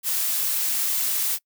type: noise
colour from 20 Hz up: blue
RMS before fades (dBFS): -24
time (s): 0.03-1.39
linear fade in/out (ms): 50
effects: noise-tail reverb RT60 0.1 s tail -25 dB re dry